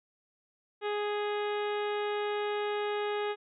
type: harmonic tone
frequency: 415.3 Hz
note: G#4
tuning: in tune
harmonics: 1 / 2 / 3 / 4 / 5 / 6 / 7 / 8 / 9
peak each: -31 / -37 / -41 / -43 / -45 / -47 / -48 / -49 / -50 dBFS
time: 0.81-3.36 s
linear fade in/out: 50 ms
effects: none